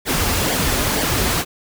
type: noise with flanger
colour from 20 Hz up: pink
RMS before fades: -19 dBFS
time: 0.05-1.45 s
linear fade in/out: 50 ms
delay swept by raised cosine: 0.74 to 6.54 ms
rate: 2.1 Hz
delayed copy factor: -0.6
effects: none